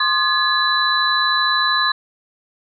sine tone cluster, 1057 / 1210 / 1700 / 3985 Hz, C6 / D#6 / G#6 / B7, +17 / -49 / +40 / +15 cents, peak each -21 / -23 / -19 / -19 dBFS, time 0-1.92 s, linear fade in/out 5 ms, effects none

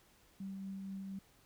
sine tone with tremolo, 193.8 Hz, G3, 20 cents flat, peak -40 dBFS, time 0.4-1.19 s, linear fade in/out 5 ms, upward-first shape triangle, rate 4.2 Hz, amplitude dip 25%, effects pink hiss -67 dBFS RMS until 1.45 s

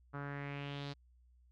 sawtooth tone with low-pass filter sweep, 142 Hz, C#3, 42 cents sharp, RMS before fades -43 dBFS, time 0.13-0.94 s, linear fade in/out 20 ms, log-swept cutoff 1300 to 4400 Hz, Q 3.5, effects added 61 Hz sine -63 dBFS peak until 1.51 s

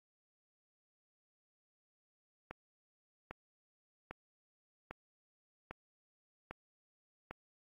click train, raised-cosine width 0.5 ms, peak -28 dBFS, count 7, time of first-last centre 2.51-7.31 s, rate 1.25 Hz, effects AAC 32 kbps

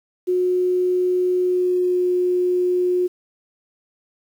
sine tone with pitch glide, 363.3 to 360.4 Hz, F#4 to F#4, -32 to -45 cents, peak -16 dBFS, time 0.27-3.08 s, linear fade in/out 20 ms, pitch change -13 cents, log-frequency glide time 1.4-2.05 s, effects 8-bit

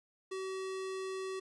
square tone, 380 Hz, F#4, 46 cents sharp, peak -38 dBFS, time 0.31-1.4 s, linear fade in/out 10 ms, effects resampled to 22050 Hz + 11-bit

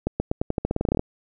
accelerating click train, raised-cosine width 2 ms, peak -9 dBFS, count 16, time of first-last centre 0.07-0.994 s, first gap 130 ms, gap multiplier 0.88, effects none

